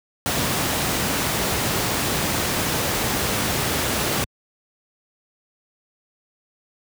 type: noise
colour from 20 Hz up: pink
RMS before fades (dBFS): -22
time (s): 0.26-4.24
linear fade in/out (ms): 0
effects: high-pass 80 Hz 12 dB/octave